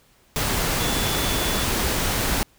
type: tone in noise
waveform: sine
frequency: 3453 Hz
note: A7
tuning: 33 cents flat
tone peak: -31 dBFS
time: 0.8-1.64 s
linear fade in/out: 0 ms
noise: pink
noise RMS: -23 dBFS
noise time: 0.36-2.43 s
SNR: -11 dB
effects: pink hiss -58 dBFS RMS until 2.58 s